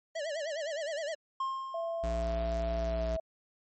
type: tone with vibrato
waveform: square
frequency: 613 Hz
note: D#5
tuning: 26 cents flat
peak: -34 dBFS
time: 0.15-1.15 s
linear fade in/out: 10 ms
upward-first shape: sine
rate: 9.7 Hz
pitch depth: 140 cents each way
type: tone with exponential decay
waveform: triangle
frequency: 1065 Hz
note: C6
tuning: 30 cents sharp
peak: -27 dBFS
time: 1.4-2.65 s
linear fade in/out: 5 ms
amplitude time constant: 270 ms
type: tone with pitch glide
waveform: sine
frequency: 668 to 648.2 Hz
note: E5 to E5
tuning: +23 to -29 cents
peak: -32 dBFS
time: 1.74-3.2 s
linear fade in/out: 5 ms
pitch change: -52 cents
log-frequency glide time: 2.76-3.08 s
type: tone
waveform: square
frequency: 58.3 Hz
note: A#1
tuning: 1 cent sharp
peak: -33 dBFS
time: 2.03-3.17 s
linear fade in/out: 10 ms
effects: MP3 32 kbps